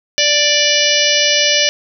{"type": "harmonic tone", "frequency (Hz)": 587.3, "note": "D5", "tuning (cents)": 0, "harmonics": [1, 3, 4, 5, 6, 7, 8, 9, 10], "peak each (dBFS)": [-19, -21, -19, -16, -22, -22, -22, -19, -19], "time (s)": [0.18, 1.69], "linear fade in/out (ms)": 0, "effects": []}